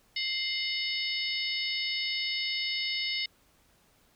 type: harmonic tone with a mistuned harmonic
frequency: 740 Hz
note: F#5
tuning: in tune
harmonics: 3 / 4 / 5 / 6 / 7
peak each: -34 / -35 / -36 / -37 / -37 dBFS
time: 0.16-3.26 s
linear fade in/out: 5 ms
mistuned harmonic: 3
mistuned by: -94 cents
effects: pink hiss -65 dBFS RMS until 4.15 s